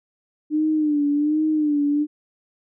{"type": "tone with vibrato", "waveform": "sine", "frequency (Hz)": 299.8, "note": "D4", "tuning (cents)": 36, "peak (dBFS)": -17, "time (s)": [0.5, 2.07], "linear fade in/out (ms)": 50, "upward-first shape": "sine", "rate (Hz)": 1.3, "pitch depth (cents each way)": 68, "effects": []}